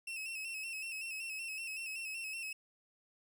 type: tone with vibrato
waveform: 40% pulse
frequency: 2637 Hz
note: E7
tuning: in tune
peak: -39 dBFS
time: 0.07-2.53 s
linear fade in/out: 5 ms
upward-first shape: square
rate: 5.3 Hz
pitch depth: 47 cents each way
effects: none